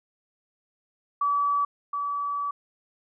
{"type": "tone pair in turn", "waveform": "sine", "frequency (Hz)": [1147, 1147], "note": ["D6", "D6"], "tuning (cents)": [-41, -41], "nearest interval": "unison", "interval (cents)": 0, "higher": "neither", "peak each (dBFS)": [-21, -26], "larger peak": "first", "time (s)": [[1.21, 1.65], [1.93, 2.51]], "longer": "second", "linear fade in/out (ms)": 5, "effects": []}